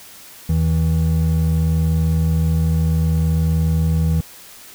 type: tone pair together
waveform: triangle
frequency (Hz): 80.6 / 161.2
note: E2 / E3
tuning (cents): -38 / -38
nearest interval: octave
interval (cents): 1200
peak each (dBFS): -15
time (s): 0.49-4.21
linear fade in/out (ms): 5
effects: white hiss -41 dBFS RMS until 4.74 s